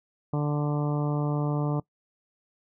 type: harmonic tone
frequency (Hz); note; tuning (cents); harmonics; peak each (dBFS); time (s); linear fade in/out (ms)
147.3; D3; +6; 1 / 2 / 3 / 4 / 5 / 6 / 7 / 8; -25 / -31 / -35 / -37 / -39 / -41 / -42 / -43; 0.33-1.8; 5
effects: noise-tail reverb RT60 0.1 s tail -22 dB re dry